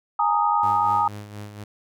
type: chord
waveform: sine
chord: Ab suspended second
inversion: none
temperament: equal with one note detuned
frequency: 830.6 / 921.1 / 1244.5 Hz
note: Ab5 / Bb5 / Eb6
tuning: 0 / -21 / 0 cents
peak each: -22 dBFS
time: 0.19-1.08 s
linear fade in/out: 5 ms
type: tone with tremolo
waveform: sawtooth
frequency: 103.83 Hz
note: G#2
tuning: in tune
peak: -29 dBFS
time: 0.63-1.64 s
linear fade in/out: 5 ms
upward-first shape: sine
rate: 4.2 Hz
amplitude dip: 55%
effects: none